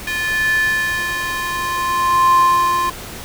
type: tone with high-pass filter sweep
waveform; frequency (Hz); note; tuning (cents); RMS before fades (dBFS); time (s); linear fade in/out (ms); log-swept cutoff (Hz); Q
square; 349.2; F4; 0; -17; 0.07-2.9; 5; 2000 to 890; 7.9
effects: pink hiss -32 dBFS RMS until 3.24 s